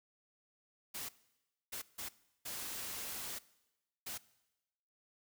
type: noise bursts at uneven times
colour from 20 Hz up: white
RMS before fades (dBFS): -43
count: 5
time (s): 0.94-1.09 / 1.72-1.82 / 1.98-2.09 / 2.45-3.39 / 4.06-4.18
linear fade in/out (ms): 10
effects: noise-tail reverb RT60 1.0 s tail -20 dB re dry